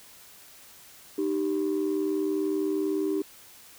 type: tone pair together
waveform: sine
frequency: 307.9 / 387.9 Hz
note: D#4 / G4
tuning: -18 / -18 cents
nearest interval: major third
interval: 400 cents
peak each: -26 dBFS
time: 1.18-3.22 s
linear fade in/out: 5 ms
effects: tanh soft clip ceiling -20 dBFS + white hiss -51 dBFS RMS until 3.78 s